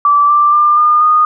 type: tone with pitch steps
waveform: sine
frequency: 1161 / 1177.9 / 1195 / 1212.4 / 1230 Hz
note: D6 / D6 / D6 / D#6 / D#6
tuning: -20 / +5 / +30 / -45 / -20 cents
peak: -6 dBFS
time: 0.05-1.25 s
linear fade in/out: 2 ms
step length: 240 ms
effects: none